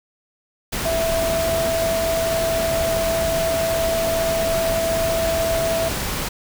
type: tone in noise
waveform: sine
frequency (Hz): 660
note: E5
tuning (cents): +2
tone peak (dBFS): -19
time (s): 0.85-5.89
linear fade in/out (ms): 10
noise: pink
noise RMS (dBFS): -25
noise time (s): 0.72-6.29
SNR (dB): +3
effects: none